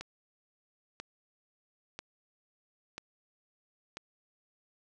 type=click train; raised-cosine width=0.2 ms; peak=-23 dBFS; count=5; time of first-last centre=0.01-3.97 s; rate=1.01 Hz; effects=none